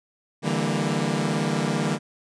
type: chord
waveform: sawtooth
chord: E half-diminished seventh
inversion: third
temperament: equal with one note detuned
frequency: 146.83 / 164.81 / 199.77 / 233.1 Hz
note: D3 / E3 / G3 / Bb3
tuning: 0 / 0 / +33 / 0 cents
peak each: -24 dBFS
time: 0.42-1.99 s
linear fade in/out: 50 ms
effects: resampled to 22050 Hz